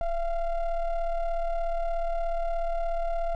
triangle ring-modulated tone, 348.4 Hz, F4, 4 cents flat, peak -20 dBFS, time 0.01-3.35 s, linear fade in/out 2 ms, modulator 330 Hz, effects none

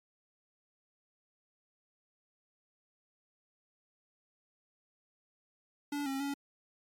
square tone with pitch steps, 288.4 / 270.4 / 281 Hz, D4 / C#4 / C#4, -31 / -43 / +24 cents, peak -34 dBFS, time 5.92-6.34 s, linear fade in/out 5 ms, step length 140 ms, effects MP3 64 kbps

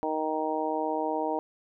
harmonic tone, 156.2 Hz, D#3, 7 cents sharp, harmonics 2 / 3 / 4 / 5 / 6, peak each -33 / -33 / -33 / -33 / -33 dBFS, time 0.03-1.39 s, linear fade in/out 0 ms, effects none

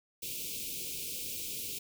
white band-stop noise, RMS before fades -39 dBFS, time 0.22-1.79 s, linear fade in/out 10 ms, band 530 to 2300 Hz, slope 96 dB/octave, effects none

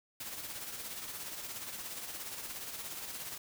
white noise with tremolo, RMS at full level -41 dBFS, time 0.2-3.38 s, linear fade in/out 5 ms, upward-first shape sine, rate 17 Hz, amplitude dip 45%, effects none

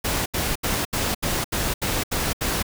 pink noise bursts, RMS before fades -24 dBFS, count 9, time 0.04-2.628 s, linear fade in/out 10 ms, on 220 ms, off 76 ms, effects none

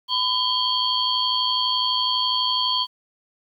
sine tone cluster, 1007 / 3153 / 3265 / 4437 Hz, B5 / G7 / G#7 / C#8, +33 / +9 / -30 / +1 cents, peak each -25 dBFS, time 0.08-2.87 s, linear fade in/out 50 ms, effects 9-bit

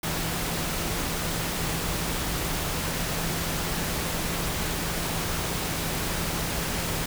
sine tone in noise, 165.7 Hz, E3, 9 cents sharp, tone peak -36 dBFS, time 0.03-7.06 s, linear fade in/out 5 ms, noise pink, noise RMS -29 dBFS, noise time 0.03-7.06 s, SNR -10 dB, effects none

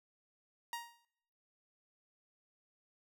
sawtooth tone with exponential decay, 940 Hz, A#5, 14 cents sharp, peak -33 dBFS, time 0.73-1.05 s, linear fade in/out 1 ms, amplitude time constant 68 ms, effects noise-tail reverb RT60 0.8 s tail -25 dB re dry

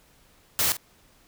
white noise with echo, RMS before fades -23 dBFS, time 0.59-0.72 s, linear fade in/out 0 ms, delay 48 ms, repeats 1, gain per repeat -13 dB, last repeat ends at 0.768 s, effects pink hiss -59 dBFS RMS until 1.27 s

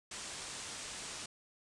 white low-pass noise, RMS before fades -45 dBFS, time 0.11-1.26 s, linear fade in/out 5 ms, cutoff 9200 Hz, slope 48 dB/octave, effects resampled to 24000 Hz

